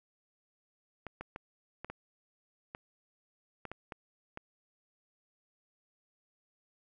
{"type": "clicks", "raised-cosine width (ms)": 0.5, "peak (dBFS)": -26, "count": 10, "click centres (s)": [1.067, 1.21, 1.361, 1.846, 1.9, 2.749, 3.653, 3.716, 3.922, 4.374], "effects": []}